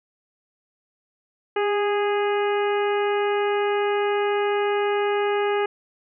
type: harmonic tone with a mistuned harmonic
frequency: 413.1 Hz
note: G#4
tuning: 9 cents flat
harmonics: 1 / 2 / 3 / 4 / 5 / 6 / 7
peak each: -21 / -27 / -31 / -33 / -35 / -37 / -38 dBFS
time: 1.56-5.66 s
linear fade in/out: 5 ms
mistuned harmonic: 1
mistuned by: -26 cents
effects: none